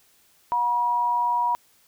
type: tone pair together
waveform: sine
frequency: 721.2 / 962 Hz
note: F#5 / B5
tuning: -45 / -46 cents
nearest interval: perfect fourth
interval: 499 cents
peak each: -32 / -20 dBFS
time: 0.52-1.55 s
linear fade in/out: 0 ms
effects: white hiss -60 dBFS RMS until 1.87 s